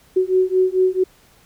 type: beating tone pair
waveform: sine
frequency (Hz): 370 / 374.5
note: F#4 / F#4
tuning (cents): 0 / +21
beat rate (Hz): 4.5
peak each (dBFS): -17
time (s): 0.16-1.04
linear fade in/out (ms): 10
effects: pink hiss -53 dBFS RMS until 1.45 s